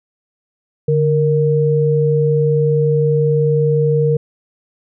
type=tone pair together; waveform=sine; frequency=146.62 / 465.5 Hz; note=D3 / A#4; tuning=-3 / -2 cents; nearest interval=octave + minor sixth; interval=2001 cents; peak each=-14 dBFS; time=0.88-4.17 s; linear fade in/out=5 ms; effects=none